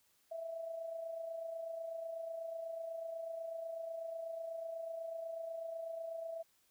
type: tone with amplitude modulation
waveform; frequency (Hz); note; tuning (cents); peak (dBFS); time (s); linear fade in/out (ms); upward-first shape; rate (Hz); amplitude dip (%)
sine; 659.3; E5; 0; -38; 0.31-6.43; 10; sine; 28.1; 50
effects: white hiss -73 dBFS RMS until 6.7 s